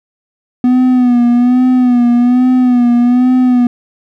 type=tone with vibrato; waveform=triangle; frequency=246.9 Hz; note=B3; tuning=in tune; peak=-4 dBFS; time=0.64-3.67 s; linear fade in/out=2 ms; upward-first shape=sine; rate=1.2 Hz; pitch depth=53 cents each way; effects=none